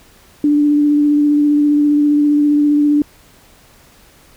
sine tone with vibrato, 293.7 Hz, D4, in tune, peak -9 dBFS, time 0.44-3.02 s, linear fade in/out 2 ms, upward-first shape sine, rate 15 Hz, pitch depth 14 cents each way, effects pink hiss -47 dBFS RMS until 4.36 s

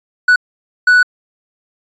triangle tone bursts at uneven times, 1480 Hz, F#6, in tune, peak -4 dBFS, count 2, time 0.28-0.36 / 0.87-1.03 s, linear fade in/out 5 ms, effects resampled to 16000 Hz

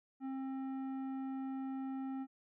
sine tone with tanh clipping, 266.4 Hz, C4, 31 cents sharp, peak -40 dBFS, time 0.2-2.27 s, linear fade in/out 50 ms, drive 11 dB, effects none

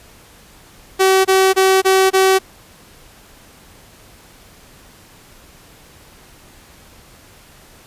sawtooth tone bursts, 380.9 Hz, G4, 50 cents flat, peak -6 dBFS, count 5, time 0.99-2.39 s, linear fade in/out 20 ms, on 260 ms, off 25 ms, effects pink hiss -45 dBFS RMS until 7.86 s + resampled to 32000 Hz

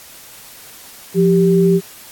sine tone pair together, 174.61 / 392 Hz, F3 / G4, 0 / 0 cents, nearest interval octave + major second, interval 1400 cents, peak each -12 dBFS, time 1.14-1.81 s, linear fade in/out 50 ms, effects white hiss -39 dBFS RMS until 2.11 s + AAC 64 kbps

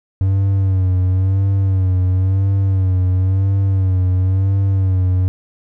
triangle tone with vibrato, 94.8 Hz, F#2, 43 cents sharp, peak -10 dBFS, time 0.21-5.28 s, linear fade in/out 0 ms, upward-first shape sine, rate 0.97 Hz, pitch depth 56 cents each way, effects none

